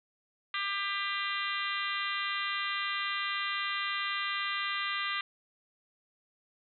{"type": "harmonic tone", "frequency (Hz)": 398.1, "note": "G4", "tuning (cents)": 27, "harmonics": [3, 4, 5, 6, 7, 8, 9, 10], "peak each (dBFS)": [-36, -40, -36, -42, -40, -41, -42, -43], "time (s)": [0.54, 5.21], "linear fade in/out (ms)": 2, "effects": []}